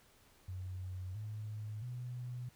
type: tone with pitch steps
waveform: sine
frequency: 92.5 / 106.87 / 123.47 Hz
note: F#2 / A2 / B2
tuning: 0 / -50 / 0 cents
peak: -40 dBFS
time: 0.48-2.49 s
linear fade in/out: 5 ms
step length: 670 ms
effects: pink hiss -66 dBFS RMS until 2.55 s